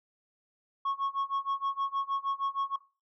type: tone with tremolo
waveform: sine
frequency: 1100 Hz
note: C#6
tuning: 14 cents flat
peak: -24 dBFS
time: 0.85-2.76 s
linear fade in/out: 5 ms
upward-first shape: sine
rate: 6.4 Hz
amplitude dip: 95%
effects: noise-tail reverb RT60 0.3 s tail -18 dB re dry + tanh soft clip ceiling -26 dBFS